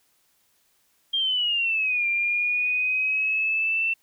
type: exponential two-way sweep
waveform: sine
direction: down then up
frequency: 3221 to 2379 to 2686 Hz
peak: -21 dBFS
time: 1.13-3.94 s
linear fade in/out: 10 ms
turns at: 2.07 s
effects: white hiss -66 dBFS RMS until 4.02 s